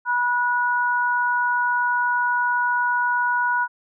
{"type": "tone pair together", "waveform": "sine", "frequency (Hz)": [974, 1461.5], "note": ["B5", "F#6"], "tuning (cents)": [-24, -22], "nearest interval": "perfect fifth", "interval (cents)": 702, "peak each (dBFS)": -21, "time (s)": [0.05, 3.68], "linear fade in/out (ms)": 50, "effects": []}